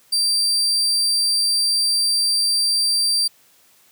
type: tone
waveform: 35% pulse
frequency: 4699 Hz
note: D8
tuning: in tune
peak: -15 dBFS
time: 0.12-3.28 s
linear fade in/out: 10 ms
effects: white hiss -55 dBFS RMS until 3.91 s + high-pass 80 Hz 12 dB/octave